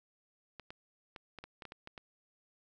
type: clicks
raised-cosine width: 0.3 ms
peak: -30 dBFS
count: 10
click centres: 0.597 / 0.705 / 1.162 / 1.387 / 1.44 / 1.622 / 1.653 / 1.721 / 1.874 / 1.978 s
effects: none